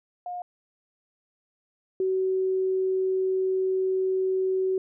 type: tone pair in turn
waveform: sine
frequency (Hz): 714 / 377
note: F5 / F#4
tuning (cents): +38 / +32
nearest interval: major seventh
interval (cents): 1106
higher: first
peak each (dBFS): -31 / -22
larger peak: second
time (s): 0.26-0.42 / 2-4.78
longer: second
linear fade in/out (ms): 2
effects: none